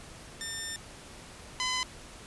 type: tone pair in turn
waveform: 10% pulse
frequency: 1800 / 1014.3 Hz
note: A6 / B5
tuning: +39 / +46 cents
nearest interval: minor seventh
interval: 993 cents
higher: first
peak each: -26 / -20 dBFS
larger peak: second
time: 0.41-0.76 / 1.6-1.83 s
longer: first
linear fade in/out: 0 ms
effects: pink hiss -48 dBFS RMS until 2.26 s + resampled to 24000 Hz